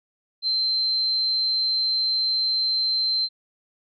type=tone; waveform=sine; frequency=4113 Hz; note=C8; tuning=30 cents flat; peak=-20 dBFS; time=0.42-3.29 s; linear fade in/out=50 ms; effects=none